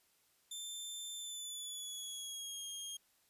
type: tone with pitch glide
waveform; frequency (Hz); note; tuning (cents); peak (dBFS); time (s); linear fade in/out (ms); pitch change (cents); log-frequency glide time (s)
20% pulse; 3556 to 3242; A7 to G#7; +18 to -42; -37; 0.51-2.97; 5; -160; 1.15-2.66
effects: white hiss -73 dBFS RMS until 3.29 s + resampled to 32000 Hz